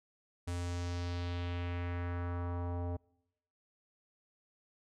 square tone with low-pass filter sweep, 87.6 Hz, F2, 6 cents sharp, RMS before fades -37 dBFS, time 0.47-2.97 s, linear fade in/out 10 ms, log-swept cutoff 9200 to 690 Hz, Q 1.8, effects noise-tail reverb RT60 0.9 s tail -26 dB re dry

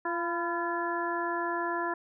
harmonic tone with a mistuned harmonic, 343.8 Hz, F4, 27 cents flat, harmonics 1 / 2 / 3 / 4 / 5, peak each -34 / -36 / -33 / -38 / -36 dBFS, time 0.05-1.94 s, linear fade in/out 5 ms, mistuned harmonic 3, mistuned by -45 cents, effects none

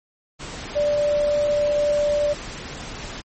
sine tone in noise, 587.3 Hz, D5, in tune, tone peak -17 dBFS, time 0.75-2.34 s, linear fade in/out 20 ms, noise pink, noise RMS -34 dBFS, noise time 0.39-3.22 s, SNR +14 dB, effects MP3 32 kbps

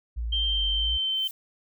sine linear two-way sweep, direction down then up, 59.3 to 47.37 to 59.3 Hz, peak -27 dBFS, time 0.16-0.98 s, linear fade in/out 20 ms, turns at 0.71 s
sine tone with pitch glide, 3146 to 3094 Hz, G7 to G7, +6 to -23 cents, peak -24 dBFS, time 0.32-1.28 s, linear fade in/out 10 ms, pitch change -29 cents, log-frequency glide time 0.47-1.09 s
violet noise with exponential growth, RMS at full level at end -37 dBFS, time 1.03-1.31 s, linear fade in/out 2 ms, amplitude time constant 59 ms
effects none

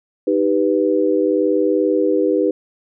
sine chord, Eb augmented, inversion none, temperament equal, 311.1 / 392 / 493.9 Hz, Eb4 / G4 / B4, 0 / 0 / 0 cents, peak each -18 dBFS, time 0.27-2.51 s, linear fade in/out 5 ms, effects none

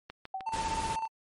click train, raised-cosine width 0.3 ms, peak -25 dBFS, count 4, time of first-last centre 0.1-0.562 s, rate 6.5 Hz
sine tone with exponential decay, 765 Hz, G5, 42 cents flat, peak -30 dBFS, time 0.34-0.62 s, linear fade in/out 5 ms, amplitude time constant 60 ms
triangle tone with tremolo, 894 Hz, A5, 27 cents sharp, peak -27 dBFS, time 0.46-1.08 s, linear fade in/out 10 ms, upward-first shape square, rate 16 Hz, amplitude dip 55%
pink noise, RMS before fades -37 dBFS, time 0.53-0.96 s, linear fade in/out 5 ms
effects MP3 48 kbps

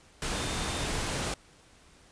sine tone in noise, 3616 Hz, A7, 47 cents sharp, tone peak -43 dBFS, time 0.35-0.86 s, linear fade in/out 2 ms, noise pink, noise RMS -32 dBFS, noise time 0.22-1.34 s, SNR -14 dB, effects pink hiss -58 dBFS RMS until 2.11 s + resampled to 22050 Hz

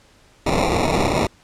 white noise with sample-and-hold, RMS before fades -19 dBFS, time 0.46-1.27 s, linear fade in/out 5 ms, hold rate 1575 Hz, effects pink hiss -53 dBFS RMS until 1.43 s + low-pass 8000 Hz 12 dB/octave

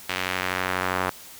sawtooth tone with band-pass filter sweep, 92.3 Hz, F#2, 4 cents flat, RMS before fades -27 dBFS, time 0.09-1.1 s, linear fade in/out 5 ms, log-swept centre 2600 to 1200 Hz, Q 1.2, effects white hiss -44 dBFS RMS until 1.39 s

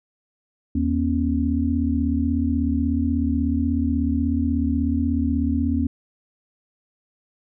sine tone cluster, 79.2 / 239.1 / 275.5 Hz, D#2 / A#3 / C#4, +31 / +44 / -11 cents, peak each -23 dBFS, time 0.75-5.87 s, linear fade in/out 5 ms, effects none

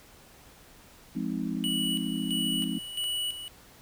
sine chord, F minor seventh, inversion none, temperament just, 174.61 / 209.5 / 261.9 / 314.3 Hz, F3 / Ab3 / C4 / Eb4, 0 / +15 / +2 / +18 cents, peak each -35 / -33 / -33 / -37 dBFS, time 1.15-2.79 s, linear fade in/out 10 ms
square tone with tremolo, 2942 Hz, F#7, 11 cents flat, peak -29 dBFS, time 1.64-3.48 s, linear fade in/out 0 ms, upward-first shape square, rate 1.5 Hz, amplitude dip 65%
clicks, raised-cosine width 0.2 ms, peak -28 dBFS, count 2, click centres 2.623 / 3.041 s
effects pink hiss -54 dBFS RMS until 3.81 s

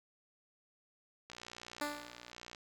click train, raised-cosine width 0.2 ms, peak -30 dBFS, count 76, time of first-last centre 1.3-2.548 s, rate 60.1 Hz
10% pulse tone with exponential decay, 293.7 Hz, D4, in tune, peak -25 dBFS, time 1.81-2.32 s, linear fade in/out 5 ms, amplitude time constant 110 ms
effects none

